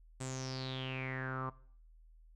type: tone with low-pass filter sweep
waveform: sawtooth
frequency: 130.81 Hz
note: C3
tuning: in tune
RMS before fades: -40 dBFS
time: 0.2-1.5 s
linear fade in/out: 10 ms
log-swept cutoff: 8200 to 1100 Hz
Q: 8.5
effects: noise-tail reverb RT60 0.5 s tail -18 dB re dry + added 40 Hz sine -57 dBFS peak until 2.35 s